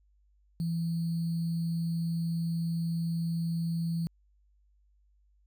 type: tone with sample-and-hold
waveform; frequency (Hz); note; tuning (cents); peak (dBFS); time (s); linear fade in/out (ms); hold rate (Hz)
sine; 166.7; E3; +20; -28; 0.6-4.07; 0; 4410
effects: added 50 Hz sine -63 dBFS peak until 5.46 s